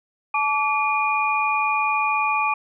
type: tone cluster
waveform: sine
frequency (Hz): 863 / 1151 / 2434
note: A5 / D6 / D#7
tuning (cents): -34 / -35 / -39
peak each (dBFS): -23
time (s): 0.34-2.54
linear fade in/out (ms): 5
effects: none